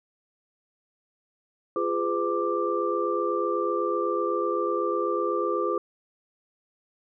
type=tone cluster; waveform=sine; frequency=345.6 / 413.6 / 506 / 1179 Hz; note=F4 / G#4 / B4 / D6; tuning=-18 / -7 / +42 / +6 cents; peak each=-29 dBFS; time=1.76-5.78 s; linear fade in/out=2 ms; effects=none